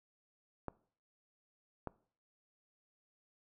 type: clicks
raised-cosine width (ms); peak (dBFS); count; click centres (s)
1; -25; 2; 0.683 / 1.873
effects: noise-tail reverb RT60 0.5 s tail -21 dB re dry